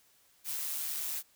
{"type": "noise with amplitude modulation", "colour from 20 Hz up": "blue", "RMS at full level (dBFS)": -34, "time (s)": [0.44, 1.23], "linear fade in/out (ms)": 50, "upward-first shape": "sine", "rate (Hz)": 149, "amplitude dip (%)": 45, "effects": ["white hiss -66 dBFS RMS until 1.35 s"]}